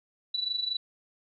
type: tone with amplitude modulation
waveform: sine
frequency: 3951 Hz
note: B7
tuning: in tune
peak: -25 dBFS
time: 0.34-0.77 s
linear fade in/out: 5 ms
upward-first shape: sine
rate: 24.4 Hz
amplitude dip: 75%
effects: none